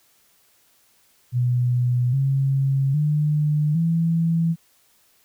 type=tone with pitch steps; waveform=sine; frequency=123.4 / 136.13 / 150.18 / 165.67 Hz; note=B2 / C#3 / D3 / E3; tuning=-1 / -31 / +39 / +9 cents; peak=-17 dBFS; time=1.32-4.56 s; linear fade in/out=50 ms; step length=810 ms; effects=white hiss -60 dBFS RMS until 5.24 s